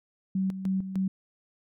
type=tone with tremolo; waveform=sine; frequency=190.3 Hz; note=F#3; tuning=49 cents sharp; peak=-24 dBFS; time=0.35-1.08 s; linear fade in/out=5 ms; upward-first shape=square; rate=3.3 Hz; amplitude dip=65%; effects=none